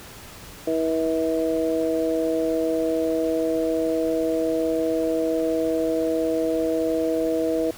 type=harmonic tone; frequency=161.3 Hz; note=E3; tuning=37 cents flat; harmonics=2 / 3 / 4; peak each=-24 / -24 / -26 dBFS; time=0.67-7.71 s; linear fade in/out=5 ms; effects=pink hiss -42 dBFS RMS until 7.77 s